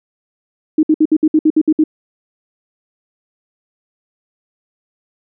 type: tone bursts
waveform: sine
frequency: 311.1 Hz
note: D#4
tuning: in tune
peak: -7 dBFS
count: 10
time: 0.78-1.839 s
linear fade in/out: 5 ms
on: 51 ms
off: 61 ms
effects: none